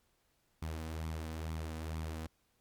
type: tone with flanger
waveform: sawtooth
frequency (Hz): 79.7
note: D#2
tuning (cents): +42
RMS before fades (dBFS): -40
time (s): 0.62-2.27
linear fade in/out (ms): 5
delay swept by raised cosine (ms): 0.85 to 4.05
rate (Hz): 2.2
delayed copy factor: +0.5
effects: pink hiss -75 dBFS RMS until 2.6 s + MP3 96 kbps